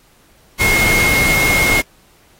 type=tone in noise; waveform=sine; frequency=2152 Hz; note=C7; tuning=48 cents sharp; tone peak=-13 dBFS; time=0.59-1.82 s; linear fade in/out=20 ms; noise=pink; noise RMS=-18 dBFS; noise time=0.59-1.82 s; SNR=+2 dB; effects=pink hiss -52 dBFS RMS until 2.39 s + AAC 48 kbps

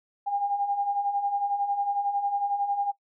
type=beating tone pair; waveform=sine; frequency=798 / 809 Hz; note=G5 / G#5; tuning=+31 / -46 cents; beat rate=11 Hz; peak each=-32 / -25 dBFS; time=0.26-2.92 s; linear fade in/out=20 ms; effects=noise-tail reverb RT60 0.1 s tail -19 dB re dry

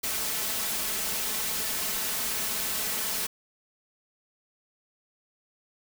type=noise with comb filter; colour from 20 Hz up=white; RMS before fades=-30 dBFS; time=0.03-3.27 s; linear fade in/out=10 ms; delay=4.6 ms; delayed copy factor=+0.55; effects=none

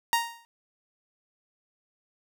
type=tone with exponential decay; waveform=sawtooth; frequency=932.3 Hz; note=A#5; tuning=in tune; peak=-15 dBFS; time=0.13-0.45 s; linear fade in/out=0 ms; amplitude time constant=69 ms; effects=none

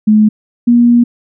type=tone pair in turn; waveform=sine; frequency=213.8 / 238.8 Hz; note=A3 / A#3; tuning=-49 / +42 cents; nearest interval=major second; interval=191 cents; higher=second; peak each=-4 dBFS; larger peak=neither; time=0.07-0.29 / 0.67-1.04 s; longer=second; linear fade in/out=10 ms; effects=none

